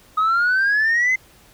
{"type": "exponential sweep", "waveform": "sine", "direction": "up", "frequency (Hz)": [1251, 2079], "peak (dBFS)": -13, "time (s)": [0.17, 1.16], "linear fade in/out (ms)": 10, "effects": ["tanh soft clip ceiling -13 dBFS", "pink hiss -51 dBFS RMS until 1.53 s"]}